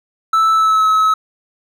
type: tone with pitch glide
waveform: triangle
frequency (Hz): 1316 to 1288.2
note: E6 to E6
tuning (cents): -3 to -40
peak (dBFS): -8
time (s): 0.33-1.14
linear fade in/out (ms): 5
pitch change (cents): -37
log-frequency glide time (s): 0.53-0.87
effects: none